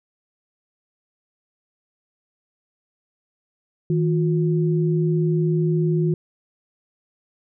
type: tone pair together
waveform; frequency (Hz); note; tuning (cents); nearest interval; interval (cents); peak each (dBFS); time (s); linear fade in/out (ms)
sine; 159.3 / 357.6; D#3 / F4; +41 / +41; octave + major second; 1400; -18 / -23; 3.9-6.14; 2
effects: none

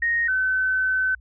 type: tone pair in turn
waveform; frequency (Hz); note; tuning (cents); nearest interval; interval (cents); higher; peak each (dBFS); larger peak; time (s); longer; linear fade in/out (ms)
sine; 1864.7 / 1521.6; A#6 / F#6; 0 / +48; major third; 352; first; -19; neither; 0.02-0.28 / 0.28-1.15; second; 5
effects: added 60 Hz sine -46 dBFS peak until 1.2 s

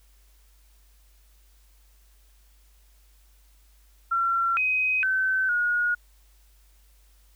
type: tone with pitch steps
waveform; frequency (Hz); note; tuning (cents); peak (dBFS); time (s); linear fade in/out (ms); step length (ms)
sine; 1362 / 2518 / 1532 / 1443; F6 / D#7 / G6 / F#6; -44 / +20 / -40 / -44; -21; 4.11-5.95; 10; 460
effects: added 50 Hz sine -55 dBFS peak until 7.35 s + white hiss -64 dBFS RMS until 7.35 s

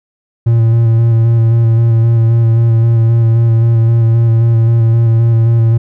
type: tone with vibrato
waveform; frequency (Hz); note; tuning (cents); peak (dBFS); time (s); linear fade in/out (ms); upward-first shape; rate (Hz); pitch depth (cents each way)
triangle; 114.9; A#2; -25; -4; 0.46-5.78; 10; square; 3.8; 18
effects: none

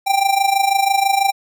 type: tone with amplitude modulation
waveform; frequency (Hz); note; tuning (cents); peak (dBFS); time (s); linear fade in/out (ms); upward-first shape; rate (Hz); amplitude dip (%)
square; 787; G5; +7; -11; 0.06-1.32; 20; sine; 26.1; 75
effects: none

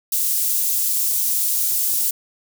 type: high-pass noise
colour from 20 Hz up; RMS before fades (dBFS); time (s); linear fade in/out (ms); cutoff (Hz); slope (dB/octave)
white; -20; 0.12-2.11; 5; 7600; 12
effects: none

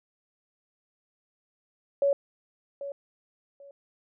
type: tone with echo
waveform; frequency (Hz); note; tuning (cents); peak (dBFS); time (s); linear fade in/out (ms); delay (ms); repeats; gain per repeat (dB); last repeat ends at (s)
sine; 561; C#5; +21; -20; 2.02-2.13; 2; 790; 2; -13; 3.71
effects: none

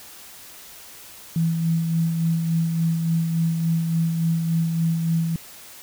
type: tone with tremolo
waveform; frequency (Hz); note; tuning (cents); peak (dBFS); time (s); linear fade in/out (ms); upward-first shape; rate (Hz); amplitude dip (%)
sine; 164.81; E3; 0; -17; 1.36-5.36; 2; sine; 3.5; 40
effects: white hiss -43 dBFS RMS until 5.82 s

